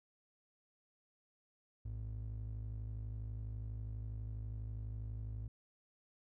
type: ring-modulated tone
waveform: triangle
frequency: 82.5 Hz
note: E2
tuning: 2 cents sharp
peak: -35 dBFS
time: 1.85-5.48 s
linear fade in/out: 5 ms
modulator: 26.1 Hz
effects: tanh soft clip ceiling -31 dBFS